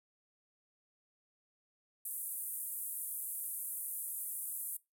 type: band-pass noise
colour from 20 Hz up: pink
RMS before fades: -41 dBFS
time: 2.05-4.77 s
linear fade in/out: 5 ms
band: 9200 to 15000 Hz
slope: 48 dB/octave
effects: noise-tail reverb RT60 0.2 s tail -21 dB re dry